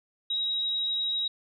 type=tone; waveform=sine; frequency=3822 Hz; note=A#7; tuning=43 cents sharp; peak=-26 dBFS; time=0.3-1.28 s; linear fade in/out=5 ms; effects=none

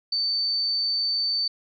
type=tone; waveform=sine; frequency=4553 Hz; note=C#8; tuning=45 cents sharp; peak=-22 dBFS; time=0.12-1.48 s; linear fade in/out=5 ms; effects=none

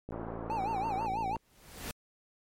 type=click train; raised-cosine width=2 ms; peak=-27 dBFS; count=73; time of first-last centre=0.09-1.367 s; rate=56.4 Hz
type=band-pass noise; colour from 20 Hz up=pink; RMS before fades=-44 dBFS; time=0.12-1.06 s; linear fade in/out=0 ms; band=290 to 1200 Hz; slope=24 dB/octave
type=tone with vibrato; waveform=triangle; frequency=830.6 Hz; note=G#5; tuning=in tune; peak=-29 dBFS; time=0.5-1.36 s; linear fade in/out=0 ms; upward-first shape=sine; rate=6.1 Hz; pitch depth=170 cents each way
type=noise with exponential growth; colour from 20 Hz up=pink; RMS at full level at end=-37 dBFS; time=1.35-1.91 s; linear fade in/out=0 ms; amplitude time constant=120 ms
effects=MP3 64 kbps

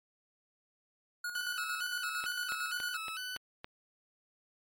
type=tone with tremolo; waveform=square; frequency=1443 Hz; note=F#6; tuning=44 cents flat; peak=-35 dBFS; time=1.24-2.97 s; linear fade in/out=5 ms; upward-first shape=square; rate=8.8 Hz; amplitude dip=55%
type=tone with vibrato; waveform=20% pulse; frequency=1396.9 Hz; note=F6; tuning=in tune; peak=-33 dBFS; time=1.35-3.37 s; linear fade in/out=2 ms; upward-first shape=square; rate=2.2 Hz; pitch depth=120 cents each way
type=click train; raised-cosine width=0.3 ms; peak=-26 dBFS; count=6; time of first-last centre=2.24-3.644 s; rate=3.56 Hz
effects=MP3 64 kbps

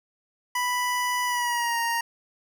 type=tone with pitch glide; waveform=25% pulse; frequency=987.8 to 932.4 Hz; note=B5 to A#5; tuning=0 to 0 cents; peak=-20 dBFS; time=0.55-2.01 s; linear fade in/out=5 ms; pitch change=-100 cents; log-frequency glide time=1.25-1.78 s; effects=none

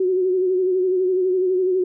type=tone with vibrato; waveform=sine; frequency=370 Hz; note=F#4; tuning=in tune; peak=-16 dBFS; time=0-1.84 s; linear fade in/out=5 ms; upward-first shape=sine; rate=12 Hz; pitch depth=46 cents each way; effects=none

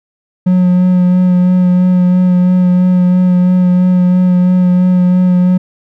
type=tone with vibrato; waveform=triangle; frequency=181.1 Hz; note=F#3; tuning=37 cents flat; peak=-4 dBFS; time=0.46-5.58 s; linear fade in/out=10 ms; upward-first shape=sine; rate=3 Hz; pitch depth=16 cents each way; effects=none

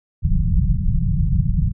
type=low-pass noise; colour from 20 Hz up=pink; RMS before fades=-17 dBFS; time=0.22-1.73 s; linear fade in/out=50 ms; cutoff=190 Hz; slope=96 dB/octave; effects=none

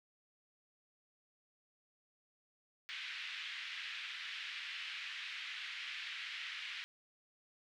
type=band-pass noise; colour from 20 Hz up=white; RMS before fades=-45 dBFS; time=2.89-6.84 s; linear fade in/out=0 ms; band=1700 to 3300 Hz; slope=24 dB/octave; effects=none

